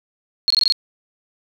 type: tone bursts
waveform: sine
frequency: 4294 Hz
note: C8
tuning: 44 cents sharp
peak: -12 dBFS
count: 6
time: 0.48-0.723 s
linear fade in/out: 0 ms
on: 23 ms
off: 21 ms
effects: none